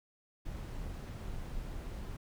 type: noise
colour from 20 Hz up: brown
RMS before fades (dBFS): -41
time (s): 0.45-2.17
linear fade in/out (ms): 10
effects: none